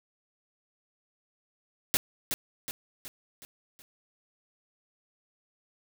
white noise with echo, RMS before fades -24 dBFS, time 1.94-1.97 s, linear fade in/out 0 ms, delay 370 ms, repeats 5, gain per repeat -6 dB, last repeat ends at 3.82 s, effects none

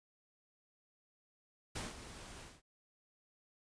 pink noise with ADSR envelope, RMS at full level -40 dBFS, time 1.75-2.62 s, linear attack 10 ms, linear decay 180 ms, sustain -11 dB, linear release 210 ms, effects resampled to 22050 Hz

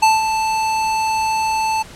square tone with ADSR envelope, 880 Hz, A5, in tune, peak -9 dBFS, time 0.02-1.83 s, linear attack 10 ms, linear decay 180 ms, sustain -8 dB, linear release 15 ms, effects pink hiss -39 dBFS RMS until 1.95 s + low-pass 9000 Hz 12 dB/octave

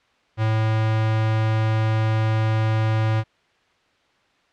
square tone with notch filter, 110 Hz, A2, in tune, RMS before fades -20 dBFS, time 0.37-3.24 s, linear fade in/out 50 ms, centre 260 Hz, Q 1.2, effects white hiss -61 dBFS RMS until 4.52 s + low-pass 3000 Hz 12 dB/octave

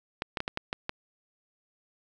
clicks, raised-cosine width 0.3 ms, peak -14 dBFS, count 7, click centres 0.221 / 0.372 / 0.404 / 0.479 / 0.574 / 0.729 / 0.894 s, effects none

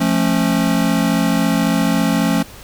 square chord, F augmented, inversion none, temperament just, 174.61 / 218.3 / 272.8 Hz, F3 / A3 / C#4, 0 / -13 / -28 cents, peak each -19 dBFS, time 0-2.43 s, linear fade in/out 10 ms, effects added 50 Hz sine -43 dBFS peak until 2.63 s + pink hiss -39 dBFS RMS until 2.63 s

